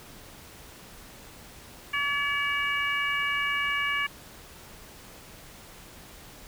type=harmonic tone; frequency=570 Hz; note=C#5; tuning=48 cents sharp; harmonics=2 / 3 / 4 / 5; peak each=-32 / -30 / -29 / -33 dBFS; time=1.93-4.07 s; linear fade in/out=10 ms; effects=pink hiss -48 dBFS RMS until 6.47 s